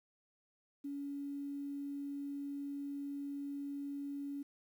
sine tone, 282.4 Hz, C#4, 32 cents sharp, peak -39 dBFS, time 0.84-4.43 s, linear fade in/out 10 ms, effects 11-bit

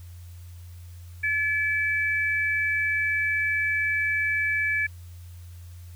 sine tone pair together, 1717.6 / 2308 Hz, A6 / D7, -42 / -31 cents, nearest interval perfect fourth, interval 511 cents, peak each -25 dBFS, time 1.23-4.87 s, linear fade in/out 10 ms, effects added 87 Hz sine -40 dBFS peak until 5.95 s + white hiss -57 dBFS RMS until 5.95 s

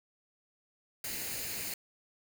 white noise with comb filter, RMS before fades -38 dBFS, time 1.04-1.74 s, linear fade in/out 2 ms, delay 0.44 ms, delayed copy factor +0.55, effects none

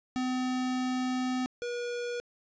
square tone pair in turn, 254.5 / 481.8 Hz, C4 / B4, -48 / -43 cents, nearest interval major seventh, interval 1105 cents, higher second, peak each -29 / -33 dBFS, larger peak first, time 0.16-1.46 / 1.62-2.2 s, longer first, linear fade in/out 0 ms, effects resampled to 16000 Hz + 11-bit

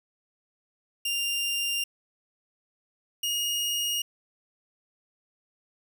sawtooth tone pair in turn, 2794 / 2864 Hz, F7 / F7, 0 / +43 cents, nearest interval unison, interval 43 cents, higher second, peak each -23 dBFS, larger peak neither, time 1.05-1.84 / 3.23-4.02 s, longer neither, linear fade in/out 5 ms, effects none

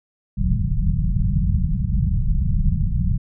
pink low-pass noise, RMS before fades -19 dBFS, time 0.37-3.18 s, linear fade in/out 10 ms, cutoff 200 Hz, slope 96 dB/octave, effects none

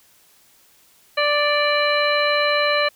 harmonic tone with a mistuned harmonic, 587.3 Hz, D5, in tune, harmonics 1 / 2 / 3 / 4 / 5 / 7, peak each -20 / -23 / -24 / -24 / -28 / -26 dBFS, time 1.17-2.89 s, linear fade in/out 10 ms, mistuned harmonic 7, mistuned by -23 cents, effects white hiss -55 dBFS RMS until 2.95 s

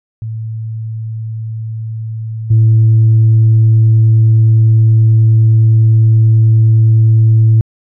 sine tone with level steps, 111.3 Hz, A2, 20 cents sharp, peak -18 / -3 dBFS, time 0.22-7.61 s, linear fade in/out 0 ms, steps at 2.5 s, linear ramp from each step 10 ms, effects tanh soft clip ceiling -2 dBFS

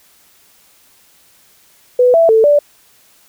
sine tone with pitch steps, 496.4 / 663 / 443.8 / 584 Hz, B4 / E5 / A4 / D5, +9 / +10 / +15 / -10 cents, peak -6 dBFS, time 1.99-2.59 s, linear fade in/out 5 ms, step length 150 ms, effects white hiss -50 dBFS RMS until 3.28 s

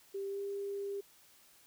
sine tone with pitch glide, 393.7 to 399.4 Hz, G4 to G4, +8 to +32 cents, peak -36 dBFS, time 0.14-1.01 s, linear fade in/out 10 ms, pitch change +24 cents, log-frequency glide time 0.28-0.39 s, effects white hiss -63 dBFS RMS until 1.66 s

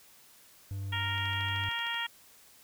triangle tone, 98 Hz, G2, in tune, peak -32 dBFS, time 0.71-1.69 s, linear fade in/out 0 ms
harmonic tone, 466.2 Hz, A#4, in tune, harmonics 2 / 3 / 4 / 5 / 6 / 7, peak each -39 / -40 / -36 / -42 / -39 / -37 dBFS, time 0.92-2.07 s, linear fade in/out 10 ms
click train, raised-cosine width 0.2 ms, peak -30 dBFS, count 11, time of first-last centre 1.18-1.943 s, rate 13.1 Hz
effects white hiss -58 dBFS RMS until 2.63 s

